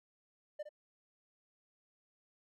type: tone with echo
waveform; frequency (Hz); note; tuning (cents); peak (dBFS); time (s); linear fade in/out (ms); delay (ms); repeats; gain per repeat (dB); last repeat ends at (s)
triangle; 599; D5; +34; -36; 0.59-0.63; 10; 62; 1; -9; 0.692
effects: none

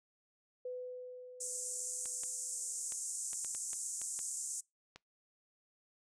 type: tone with exponential decay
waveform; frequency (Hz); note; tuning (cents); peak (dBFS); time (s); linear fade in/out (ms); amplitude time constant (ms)
sine; 501; B4; +25; -38; 0.65-3.18; 5; 550
type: band-pass noise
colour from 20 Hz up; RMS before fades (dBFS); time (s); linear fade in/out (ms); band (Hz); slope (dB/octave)
pink; -41; 1.4-4.61; 10; 6700 to 9000; 48
type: clicks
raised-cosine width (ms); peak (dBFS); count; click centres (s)
0.2; -32; 10; 2.057 / 2.235 / 2.922 / 3.332 / 3.447 / 3.549 / 3.732 / 4.016 / 4.191 / 4.96
effects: noise-tail reverb RT60 0.2 s tail -25 dB re dry

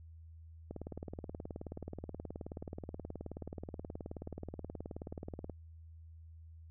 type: click train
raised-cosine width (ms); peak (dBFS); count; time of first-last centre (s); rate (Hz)
2; -29; 91; 0.71-5.497; 18.8
effects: added 81 Hz sine -51 dBFS peak until 6.7 s

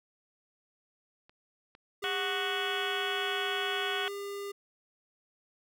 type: clicks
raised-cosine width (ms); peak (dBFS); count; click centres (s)
0.3; -40 / -37; 2; 1.295 / 1.751
type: tone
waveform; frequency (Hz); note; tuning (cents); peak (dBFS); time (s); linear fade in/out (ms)
square; 402; G4; +44; -37; 2.02-4.52; 10
type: harmonic tone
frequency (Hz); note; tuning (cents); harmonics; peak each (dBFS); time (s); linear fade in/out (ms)
370.7; F#4; +3; 2 / 3 / 4 / 5 / 6 / 7 / 8 / 9; -39 / -41 / -36 / -41 / -42 / -42 / -39 / -37; 2.04-4.08; 0
effects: none

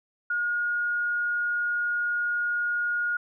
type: tone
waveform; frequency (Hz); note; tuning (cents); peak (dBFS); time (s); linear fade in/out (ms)
sine; 1434; F6; +45; -24; 0.3-3.17; 5
effects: none

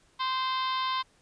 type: harmonic tone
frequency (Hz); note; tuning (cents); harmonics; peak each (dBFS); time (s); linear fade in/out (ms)
520; C5; -11; 2 / 3 / 4 / 5 / 6 / 7 / 8 / 9 / 10; -28 / -41 / -40 / -45 / -39 / -37 / -42 / -46 / -49; 0.19-1.03; 20
effects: pink hiss -64 dBFS RMS until 1.21 s + resampled to 22050 Hz

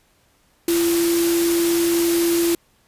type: tone in noise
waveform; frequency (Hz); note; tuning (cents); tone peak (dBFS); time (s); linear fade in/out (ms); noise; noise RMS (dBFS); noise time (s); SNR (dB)
sine; 339.3; F4; -50; -16; 0.68-2.55; 2; white; -25; 0.68-2.55; +6
effects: pink hiss -60 dBFS RMS until 2.87 s + resampled to 32000 Hz

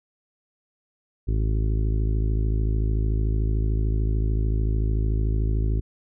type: harmonic tone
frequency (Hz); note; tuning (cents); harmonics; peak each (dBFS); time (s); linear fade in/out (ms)
53.5; A1; -48; 1 / 2 / 3 / 4 / 5 / 6 / 7 / 8; -21 / -26 / -37 / -40 / -37 / -40 / -38 / -46; 1.27-5.81; 20
effects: none

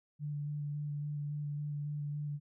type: tone with vibrato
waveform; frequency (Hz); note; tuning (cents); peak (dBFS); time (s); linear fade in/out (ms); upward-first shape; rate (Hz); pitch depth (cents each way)
sine; 146.83; D3; 0; -35; 0.19-2.4; 50; square; 3.6; 12
effects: none

